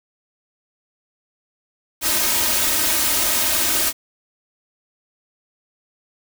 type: noise with comb filter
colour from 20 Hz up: white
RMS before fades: -19 dBFS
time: 2.01-3.93 s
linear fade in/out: 50 ms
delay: 3.2 ms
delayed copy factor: +0.85
effects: none